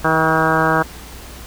harmonic tone with a mistuned harmonic, 160 Hz, D#3, 49 cents sharp, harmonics 1 / 2 / 3 / 4 / 5 / 6 / 7 / 8 / 9 / 10, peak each -22 / -22 / -22 / -22 / -22 / -22 / -22 / -22 / -22 / -22 dBFS, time 0.04-0.83 s, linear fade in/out 10 ms, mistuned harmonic 5, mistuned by -27 cents, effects added 60 Hz sine -37 dBFS peak until 1.46 s + pink hiss -37 dBFS RMS until 1.46 s

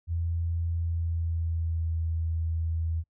sine tone with pitch glide, 84 to 81.8 Hz, E2 to E2, +33 to -13 cents, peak -26 dBFS, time 0.07-3.04 s, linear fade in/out 50 ms, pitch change -46 cents, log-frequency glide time 0.74-1.95 s, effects noise-tail reverb RT60 0.1 s tail -26 dB re dry

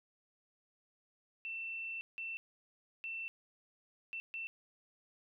sine tone bursts at uneven times, 2683 Hz, E7, 30 cents sharp, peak -39 dBFS, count 5, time 1.45-2.01 / 2.18-2.37 / 3.04-3.28 / 4.13-4.2 / 4.34-4.47 s, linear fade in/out 0 ms, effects none

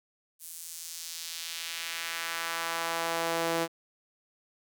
sawtooth tone with high-pass filter sweep, 166.3 Hz, E3, 16 cents sharp, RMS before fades -34 dBFS, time 0.39-3.68 s, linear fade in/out 50 ms, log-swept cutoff 10000 to 400 Hz, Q 1.1, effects none

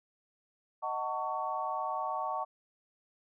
sine chord, D# half-diminished seventh, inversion none, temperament just, 622.3 / 746.7 / 896 / 1120.1 Hz, D#5 / F#5 / A5 / C#6, 0 / +16 / +31 / +18 cents, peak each -40 / -37 / -37 / -36 dBFS, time 0.82-2.45 s, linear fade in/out 20 ms, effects none

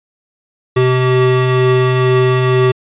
square tone pair together, 127.26 / 383.9 Hz, C3 / G4, -48 / -36 cents, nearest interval octave + perfect fifth, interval 1912 cents, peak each -13 dBFS, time 0.76-2.72 s, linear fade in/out 10 ms, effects resampled to 8000 Hz

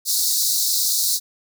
pink high-pass noise, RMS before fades -20 dBFS, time 0.05-1.2 s, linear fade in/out 50 ms, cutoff 3900 Hz, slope 96 dB/octave, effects none

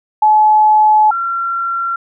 sine tone pair in turn, 856 / 1367.1 Hz, A5 / F6, -48 / -37 cents, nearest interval minor sixth, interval 811 cents, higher second, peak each -6 / -15 dBFS, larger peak first, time 0.22-1.11 / 1.11-1.96 s, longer first, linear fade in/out 5 ms, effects none

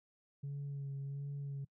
sine tone with vibrato, 140 Hz, C#3, 18 cents sharp, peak -37 dBFS, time 0.43-1.65 s, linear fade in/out 10 ms, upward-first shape sine, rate 1.4 Hz, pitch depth 24 cents each way, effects noise-tail reverb RT60 0.1 s tail -24 dB re dry + tanh soft clip ceiling -37 dBFS

